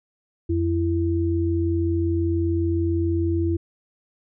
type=tone pair together; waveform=sine; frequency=87.35 / 334.3 Hz; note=F2 / E4; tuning=+1 / +24 cents; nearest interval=octave + major seventh; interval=2323 cents; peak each=-22 dBFS; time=0.49-3.57 s; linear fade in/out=10 ms; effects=none